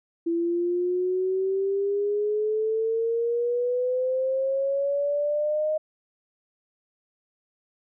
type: exponential sweep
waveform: sine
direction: up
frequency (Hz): 334.1 to 622.3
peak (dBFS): -22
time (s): 0.26-5.78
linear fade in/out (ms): 10
effects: none